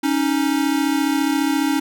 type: tone pair together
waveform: square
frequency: 277.2 / 311.8 Hz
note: C#4 / D#4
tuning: 0 / +4 cents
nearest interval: major second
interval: 204 cents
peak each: -20 / -21 dBFS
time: 0.03-1.8 s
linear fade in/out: 10 ms
effects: none